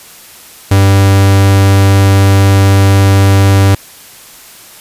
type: tone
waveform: 45% pulse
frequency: 98 Hz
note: G2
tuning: in tune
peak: -4 dBFS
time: 0.71-3.75 s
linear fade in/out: 5 ms
effects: white hiss -35 dBFS RMS until 4.8 s + resampled to 32000 Hz